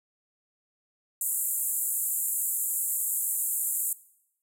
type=band-pass noise; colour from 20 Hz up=white; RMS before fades=-29 dBFS; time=1.21-3.93 s; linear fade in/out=2 ms; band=7200 to 15000 Hz; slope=96 dB/octave; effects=noise-tail reverb RT60 0.8 s tail -20 dB re dry